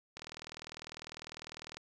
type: click train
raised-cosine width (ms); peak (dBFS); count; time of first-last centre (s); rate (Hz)
0.2; -27; 65; 0.17-1.77; 40
effects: none